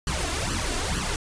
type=noise with flanger; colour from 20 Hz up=pink; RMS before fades=-27 dBFS; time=0.07-1.16 s; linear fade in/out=2 ms; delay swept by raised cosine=0.66 to 2.96 ms; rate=2.2 Hz; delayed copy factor=+0.8; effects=resampled to 22050 Hz